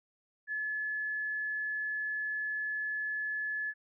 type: tone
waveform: sine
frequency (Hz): 1716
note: A6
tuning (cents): -44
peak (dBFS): -32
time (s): 0.47-3.74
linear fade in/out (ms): 50
effects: none